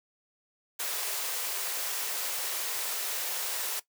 white high-pass noise, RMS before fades -33 dBFS, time 0.79-3.8 s, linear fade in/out 10 ms, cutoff 380 Hz, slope 48 dB/octave, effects noise-tail reverb RT60 0.1 s tail -17 dB re dry

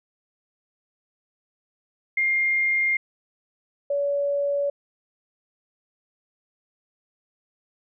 sine tone pair in turn, 2117 / 568.2 Hz, C7 / C#5, +20 / +43 cents, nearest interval octave + major seventh, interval 2277 cents, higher first, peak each -19 / -21 dBFS, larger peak first, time 2.17-2.97 / 3.9-4.7 s, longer neither, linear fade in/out 5 ms, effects none

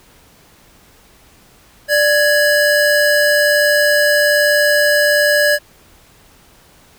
square tone pair together, 590 / 1668.8 Hz, D5 / G#6, +8 / +8 cents, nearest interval octave + tritone, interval 1800 cents, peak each -14 dBFS, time 1.88-5.59 s, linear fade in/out 50 ms, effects pink hiss -48 dBFS RMS until 6.98 s

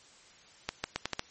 accelerating click train, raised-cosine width 0.2 ms, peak -13 dBFS, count 6, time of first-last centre 0.69-1.194 s, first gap 150 ms, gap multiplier 0.8, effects white hiss -57 dBFS RMS until 1.3 s + MP3 32 kbps

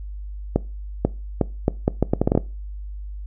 accelerating click train, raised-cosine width 2 ms, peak -3 dBFS, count 12, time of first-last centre 0.56-2.376 s, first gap 490 ms, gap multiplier 0.74, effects noise-tail reverb RT60 0.3 s tail -21 dB re dry + added 50 Hz sine -30 dBFS peak until 3.26 s

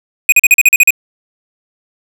square tone bursts, 2489 Hz, D#7, in tune, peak -3 dBFS, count 9, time 0.29-0.906 s, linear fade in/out 2 ms, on 32 ms, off 41 ms, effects none

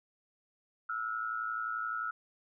sine tone pair together, 1318.5 / 1430 Hz, E6 / F6, 0 / +41 cents, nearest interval minor second, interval 141 cents, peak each -35 / -37 dBFS, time 0.89-2.11 s, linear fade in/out 5 ms, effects none

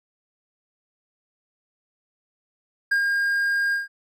triangle tone with ADSR envelope, 1615 Hz, G#6, 49 cents flat, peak -15 dBFS, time 2.91-3.88 s, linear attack 10 ms, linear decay 89 ms, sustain -3 dB, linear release 150 ms, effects none

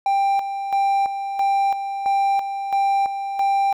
triangle tone with tremolo, 790 Hz, G5, 13 cents sharp, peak -14 dBFS, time 0.06-3.73 s, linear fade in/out 2 ms, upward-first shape square, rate 1.5 Hz, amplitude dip 60%, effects none

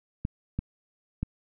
clicks, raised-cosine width 5 ms, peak -16 dBFS, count 3, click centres 0.251 / 0.59 / 1.23 s, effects none

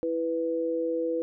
sine tone pair together, 330.1 / 494.6 Hz, E4 / B4, +2 / +3 cents, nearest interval perfect fifth, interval 701 cents, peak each -30 / -27 dBFS, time 0.03-1.22 s, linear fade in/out 0 ms, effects none

